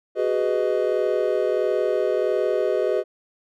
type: chord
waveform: triangle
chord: G# minor seventh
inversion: third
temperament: just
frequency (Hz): 373.8 / 415.3 / 498.4 / 623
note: F#4 / G#4 / B4 / D#5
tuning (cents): +18 / 0 / +16 / +2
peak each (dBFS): -23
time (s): 0.15-3.04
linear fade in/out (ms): 50
effects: none